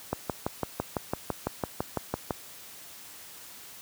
click train, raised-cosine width 1 ms, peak -13 dBFS, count 14, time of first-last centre 0.13-2.308 s, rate 5.97 Hz, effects white hiss -47 dBFS RMS until 3.81 s + high-pass 60 Hz 12 dB/octave

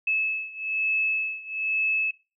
sine beating tone pair, 2600 / 2601.1 Hz, E7 / E7, -24 / -24 cents, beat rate 1.1 Hz, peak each -26 / -28 dBFS, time 0.07-2.11 s, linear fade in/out 5 ms, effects noise-tail reverb RT60 0.3 s tail -20 dB re dry

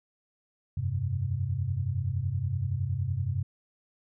sine chord, F suspended second, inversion none, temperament equal, 87.31 / 98 / 130.81 Hz, F2 / G2 / C3, 0 / 0 / 0 cents, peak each -34 / -30 / -31 dBFS, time 0.77-3.43 s, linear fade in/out 5 ms, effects none

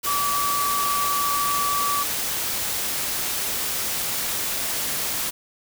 sine tone in noise, 1150 Hz, D6, 37 cents flat, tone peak -22 dBFS, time 0.06-2.04 s, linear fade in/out 20 ms, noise white, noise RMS -26 dBFS, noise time 0.03-5.31 s, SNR +1 dB, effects none

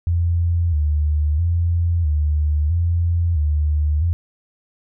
sine tone with vibrato, 80.1 Hz, E2, 49 cents flat, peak -15 dBFS, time 0.07-4.13 s, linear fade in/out 0 ms, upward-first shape square, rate 0.76 Hz, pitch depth 110 cents each way, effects none

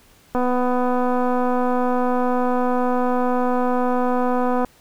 click train, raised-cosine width 1 ms, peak -9 dBFS, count 1071, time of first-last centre 0.35-4.647 s, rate 249 Hz, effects pink hiss -53 dBFS RMS until 4.8 s

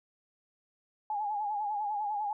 sine tone with vibrato, 835 Hz, G#5, 9 cents sharp, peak -30 dBFS, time 1.1-2.33 s, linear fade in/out 2 ms, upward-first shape sine, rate 10 Hz, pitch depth 63 cents each way, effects none

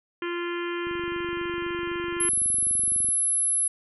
harmonic tone, 346.9 Hz, F4, 12 cents flat, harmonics 1 / 3 / 4 / 5 / 6 / 7 / 8 / 9, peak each -29 / -37 / -38 / -38 / -42 / -42 / -44 / -43 dBFS, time 0.22-2.29 s, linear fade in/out 2 ms
click train, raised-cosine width 3 ms, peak -30 dBFS, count 54, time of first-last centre 0.87-3.088 s, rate 23.9 Hz
sine tone, 11000 Hz, F9, 27 cents flat, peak -21 dBFS, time 2.2-3.68 s, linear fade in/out 5 ms
effects none

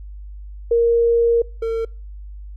sine / triangle tone pair in turn, 467.3 / 454 Hz, A#4 / A#4, +4 / -46 cents, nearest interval unison, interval 50 cents, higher first, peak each -12 / -17 dBFS, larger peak first, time 0.71-1.42 / 1.62-1.85 s, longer first, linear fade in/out 5 ms, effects noise-tail reverb RT60 0.4 s tail -26 dB re dry + added 50 Hz sine -32 dBFS peak until 2.56 s

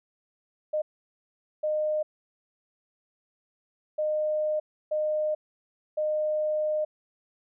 sine tone bursts at uneven times, 612 Hz, D#5, 29 cents flat, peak -24 dBFS, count 5, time 0.73-0.82 / 1.63-2.03 / 3.98-4.6 / 4.91-5.35 / 5.97-6.85 s, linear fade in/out 10 ms, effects none

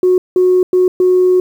sine tone bursts at uneven times, 366 Hz, F#4, 19 cents flat, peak -6 dBFS, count 4, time 0.03-0.18 / 0.36-0.63 / 0.73-0.88 / 1-1.4 s, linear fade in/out 2 ms, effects tanh soft clip ceiling -3 dBFS + 7-bit

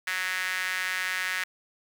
sawtooth tone with high-pass filter, 185 Hz, F#3, in tune, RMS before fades -30 dBFS, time 0.07-1.44 s, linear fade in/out 5 ms, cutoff 1800 Hz, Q 3.7, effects none

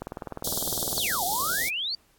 click train, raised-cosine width 1 ms, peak -19 dBFS, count 20, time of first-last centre 0.02-0.98 s, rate 19.8 Hz
white band-stop noise, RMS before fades -29 dBFS, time 0.44-1.69 s, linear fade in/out 5 ms, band 770 to 3300 Hz, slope 96 dB/octave
sine exponential two-way sweep, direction down then up, 4699 to 679 to 4699 Hz, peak -27 dBFS, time 0.97-1.95 s, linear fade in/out 2 ms, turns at 1.24 s
effects pink hiss -63 dBFS RMS until 2.18 s + AAC 64 kbps

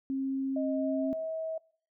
sine tone, 268.5 Hz, C4, 45 cents sharp, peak -29 dBFS, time 0.1-1.13 s, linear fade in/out 0 ms
sine tone with pitch glide, 622.3 to 642.8 Hz, D#5 to E5, 0 to -44 cents, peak -32 dBFS, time 0.56-1.58 s, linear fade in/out 5 ms, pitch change +56 cents, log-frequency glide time 0.7-1.13 s
effects noise-tail reverb RT60 0.5 s tail -22 dB re dry

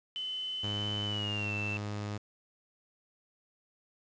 sine tone with pitch glide, 3029 to 2668 Hz, F#7 to E7, +40 to +20 cents, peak -34 dBFS, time 0.16-1.77 s, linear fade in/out 0 ms, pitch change -220 cents, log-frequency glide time 1.05-1.53 s
sawtooth tone, 103.83 Hz, G#2, in tune, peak -31 dBFS, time 0.63-2.18 s, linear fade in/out 10 ms
effects resampled to 16000 Hz + 9-bit

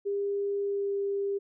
sine tone with pitch glide, 401.8 to 398.8 Hz, G4 to G4, +43 to +30 cents, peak -27 dBFS, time 0.05-1.39 s, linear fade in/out 20 ms, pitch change -13 cents, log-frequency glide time 0.62-0.94 s, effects none

